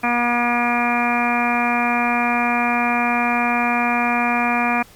harmonic tone, 240 Hz, B3, 49 cents flat, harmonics 1 / 2 / 3 / 4 / 5 / 6 / 7 / 8 / 9 / 10, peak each -22 / -32 / -22 / -25 / -25 / -30 / -28 / -32 / -31 / -22 dBFS, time 0.03-4.83 s, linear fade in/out 10 ms, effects pink hiss -47 dBFS RMS until 4.95 s + MP3 96 kbps

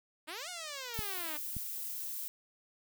5% pulse exponential two-way sweep, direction up then down, 291.3 to 740 to 291.3 Hz, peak -29 dBFS, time 0.27-1.38 s, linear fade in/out 20 ms, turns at 0.49 s
violet noise, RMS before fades -40 dBFS, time 0.94-2.28 s, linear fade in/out 0 ms
clicks, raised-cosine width 5 ms, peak -26 / -28 dBFS, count 2, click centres 0.991 / 1.567 s
effects none

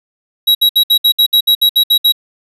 square tone bursts, 3860 Hz, B7, 40 cents flat, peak -7 dBFS, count 12, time 0.47-2.123 s, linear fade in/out 10 ms, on 80 ms, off 63 ms, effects resampled to 32000 Hz

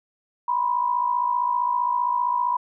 sine tone pair together, 971.7 / 1027 Hz, B5 / C6, -28 / -33 cents, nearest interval minor second, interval 95 cents, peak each -21 / -26 dBFS, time 0.48-2.57 s, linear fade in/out 5 ms, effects none

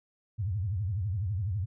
sine tone with vibrato, 98 Hz, G2, in tune, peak -28 dBFS, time 0.38-1.66 s, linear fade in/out 20 ms, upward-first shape triangle, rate 12 Hz, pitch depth 290 cents each way, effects none

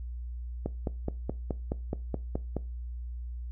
click train, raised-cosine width 2 ms, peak -17 dBFS, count 10, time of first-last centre 0.66-2.567 s, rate 4.72 Hz, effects noise-tail reverb RT60 0.3 s tail -20 dB re dry + added 60 Hz sine -35 dBFS peak until 3.51 s

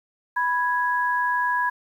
sine tone pair together, 987.8 / 1660.2 Hz, B5 / G#6, 0 / -1 cents, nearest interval major sixth, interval 899 cents, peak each -22 / -24 dBFS, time 0.36-1.7 s, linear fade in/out 10 ms, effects 9-bit

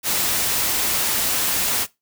white noise, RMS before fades -21 dBFS, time 0.03-1.87 s, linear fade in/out 50 ms, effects noise-tail reverb RT60 0.2 s tail -20 dB re dry

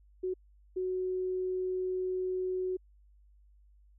sine tone bursts at uneven times, 370 Hz, F#4, in tune, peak -30 dBFS, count 2, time 0.23-0.34 / 0.76-2.77 s, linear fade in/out 10 ms, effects added 50 Hz sine -58 dBFS peak until 3.98 s

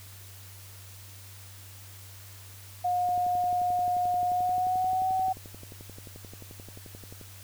sine tone with pitch glide, 718 to 753.7 Hz, F5 to F#5, +48 to +32 cents, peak -24 dBFS, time 2.84-5.33 s, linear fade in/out 10 ms, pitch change +84 cents, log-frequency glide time 4.26-5.12 s
click train, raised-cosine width 2 ms, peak -32 dBFS, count 48, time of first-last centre 3.09-7.213 s, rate 11.4 Hz
effects added 97 Hz sine -47 dBFS peak until 7.43 s + white hiss -50 dBFS RMS until 7.43 s

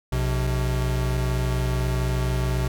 square tone pair together, 59.79 / 126.7 Hz, A#1 / B2, +45 / +45 cents, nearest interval octave + minor second, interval 1300 cents, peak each -25 dBFS, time 0.12-2.68 s, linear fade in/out 5 ms, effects none

